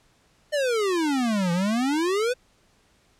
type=exponential two-way sweep; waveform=square; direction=down then up; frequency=613 to 168.2 to 515 Hz; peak=-22 dBFS; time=0.52-2.34 s; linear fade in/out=20 ms; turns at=1.52 s; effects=pink hiss -62 dBFS RMS until 3.19 s + low-pass 9000 Hz 12 dB/octave